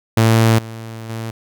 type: tone with level steps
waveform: sawtooth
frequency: 112.8 Hz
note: A2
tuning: 44 cents sharp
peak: -6 / -25 / -20 dBFS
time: 0.17-1.31 s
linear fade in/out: 5 ms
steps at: 0.58 / 1.09 s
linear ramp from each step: 10 ms
effects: none